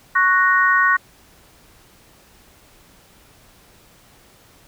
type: chord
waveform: sine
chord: F# major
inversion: second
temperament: equal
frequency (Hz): 1108.7 / 1480 / 1864.7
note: C#6 / F#6 / A#6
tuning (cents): 0 / 0 / 0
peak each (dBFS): -17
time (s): 0.15-0.97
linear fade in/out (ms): 10
effects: pink hiss -51 dBFS RMS until 4.67 s